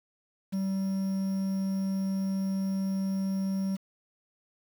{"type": "tone with quantisation", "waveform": "triangle", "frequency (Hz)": 192.7, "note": "G3", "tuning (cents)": -29, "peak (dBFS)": -25, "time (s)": [0.52, 3.77], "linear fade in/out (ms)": 20, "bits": 8, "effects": []}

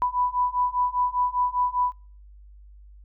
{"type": "beating tone pair", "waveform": "sine", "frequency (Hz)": [987.8, 992.8], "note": ["B5", "B5"], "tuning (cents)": [0, 9], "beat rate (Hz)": 5, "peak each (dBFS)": [-25, -24], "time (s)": [0.02, 1.92], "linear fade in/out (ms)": 0, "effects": ["noise-tail reverb RT60 0.4 s tail -26 dB re dry", "added 50 Hz sine -45 dBFS peak until 3.04 s"]}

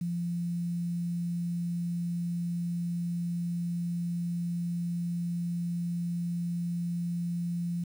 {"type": "tone with quantisation", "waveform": "sine", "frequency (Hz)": 172.5, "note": "F3", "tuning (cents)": -21, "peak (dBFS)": -29, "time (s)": [0.01, 7.84], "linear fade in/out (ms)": 5, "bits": 9, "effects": []}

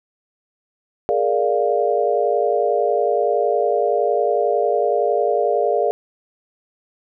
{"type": "chord", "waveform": "sine", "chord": "Bb dominant seventh", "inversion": "third", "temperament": "equal", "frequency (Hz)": [415.3, 466.2, 587.3, 698.5], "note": ["Ab4", "Bb4", "D5", "F5"], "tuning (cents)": [0, 0, 0, 0], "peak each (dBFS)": -21, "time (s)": [1.09, 5.91], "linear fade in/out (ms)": 0, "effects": []}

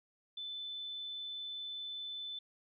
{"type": "tone", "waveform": "sine", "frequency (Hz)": 3515, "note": "A7", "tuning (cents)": -2, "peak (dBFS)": -40, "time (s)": [0.37, 2.39], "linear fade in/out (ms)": 5, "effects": []}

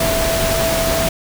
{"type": "tone in noise", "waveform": "sine", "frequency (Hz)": 659.3, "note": "E5", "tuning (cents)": 0, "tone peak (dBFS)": -18, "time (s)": [0, 1.09], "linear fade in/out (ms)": 5, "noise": "pink", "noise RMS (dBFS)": -19, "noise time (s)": [0, 1.09], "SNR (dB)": -2, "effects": []}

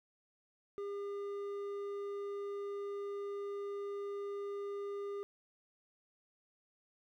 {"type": "tone with hard clipping", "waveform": "sine", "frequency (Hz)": 403, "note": "G4", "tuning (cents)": 48, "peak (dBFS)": -40, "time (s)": [0.78, 5.23], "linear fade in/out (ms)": 0, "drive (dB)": 6, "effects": []}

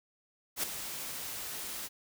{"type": "noise with ADSR envelope", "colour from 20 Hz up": "white", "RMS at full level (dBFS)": -30, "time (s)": [0.56, 1.89], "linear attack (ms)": 74, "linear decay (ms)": 5, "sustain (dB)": -10, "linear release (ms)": 33, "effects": []}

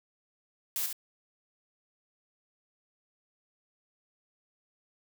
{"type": "noise with echo", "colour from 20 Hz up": "blue", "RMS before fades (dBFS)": -32, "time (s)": [0.76, 0.86], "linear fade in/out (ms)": 0, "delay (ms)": 68, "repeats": 1, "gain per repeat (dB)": -5, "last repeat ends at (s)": 0.928, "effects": []}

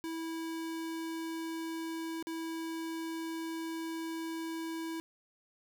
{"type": "tone with dropouts", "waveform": "square", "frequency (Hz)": 326.8, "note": "E4", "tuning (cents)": -15, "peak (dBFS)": -37, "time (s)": [0.04, 5], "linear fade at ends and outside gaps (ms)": 0, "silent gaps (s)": [2.226, 2.27], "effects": []}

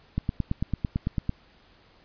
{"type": "click train", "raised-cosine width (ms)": 5, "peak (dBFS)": -13, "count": 11, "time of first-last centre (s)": [0.18, 1.294], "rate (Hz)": 8.98, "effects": ["pink hiss -58 dBFS RMS until 2.04 s", "resampled to 11025 Hz"]}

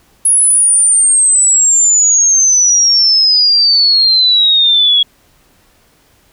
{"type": "exponential sweep", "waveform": "sine", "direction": "down", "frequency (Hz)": [10548, 3322], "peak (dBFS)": -6, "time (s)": [0.25, 5.03], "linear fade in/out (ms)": 5, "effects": ["pink hiss -51 dBFS RMS until 6.32 s"]}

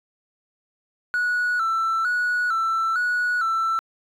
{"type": "tone with vibrato", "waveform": "triangle", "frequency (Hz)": 1396.9, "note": "F6", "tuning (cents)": 0, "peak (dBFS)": -17, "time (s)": [1.14, 3.79], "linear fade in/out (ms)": 0, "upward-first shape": "square", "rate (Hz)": 1.1, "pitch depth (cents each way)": 81, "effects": ["tanh soft clip ceiling -15 dBFS"]}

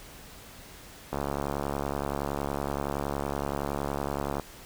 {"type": "click train", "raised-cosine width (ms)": 1, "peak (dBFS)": -16, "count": 232, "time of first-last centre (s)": [1.13, 4.397], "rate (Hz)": 70.7, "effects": ["pink hiss -48 dBFS RMS until 4.65 s"]}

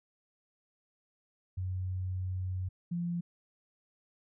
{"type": "tone pair in turn", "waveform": "sine", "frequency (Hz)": [92.5, 172.91], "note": ["F#2", "F3"], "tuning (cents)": [0, -17], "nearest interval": "major seventh", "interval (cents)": 1083, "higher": "second", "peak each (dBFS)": [-32, -31], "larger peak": "second", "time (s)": [[1.57, 2.69], [2.91, 3.21]], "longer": "first", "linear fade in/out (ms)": 10, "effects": []}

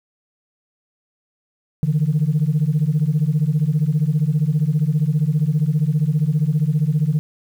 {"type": "beating tone pair", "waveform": "sine", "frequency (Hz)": [144.8, 159.8], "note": ["D3", "D#3"], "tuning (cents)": [-24, 47], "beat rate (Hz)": 15, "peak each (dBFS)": -17, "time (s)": [1.83, 7.19], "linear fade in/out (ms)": 0, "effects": ["tanh soft clip ceiling -10 dBFS", "8-bit"]}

